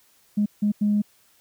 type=tone bursts at uneven times; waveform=sine; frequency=207.7 Hz; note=G#3; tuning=in tune; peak=-17 dBFS; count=3; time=0.37-0.46 / 0.62-0.72 / 0.81-1.02 s; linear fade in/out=10 ms; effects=tanh soft clip ceiling -13 dBFS + white hiss -60 dBFS RMS until 1.4 s